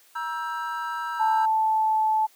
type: chord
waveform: triangle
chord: E diminished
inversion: second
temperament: just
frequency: 949.3 / 1318.5 / 1582.2 Hz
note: Bb5 / E6 / G6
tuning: +31 / 0 / +16 cents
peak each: -29 / -30 / -33 dBFS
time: 0.15-1.46 s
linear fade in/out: 10 ms
type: tone with pitch glide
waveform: sine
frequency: 880 to 870.4 Hz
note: A5 to A5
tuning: 0 to -19 cents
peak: -19 dBFS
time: 1.19-2.27 s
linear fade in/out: 20 ms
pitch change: -19 cents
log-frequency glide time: 1.42-2.05 s
effects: white hiss -57 dBFS RMS until 2.35 s + high-pass 400 Hz 12 dB/octave